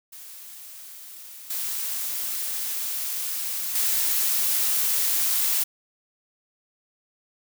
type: noise with level steps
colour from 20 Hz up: blue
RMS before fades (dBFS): -42 / -29 / -23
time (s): 0.12-5.64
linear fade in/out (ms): 10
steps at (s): 1.5 / 3.75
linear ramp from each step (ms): 5
effects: none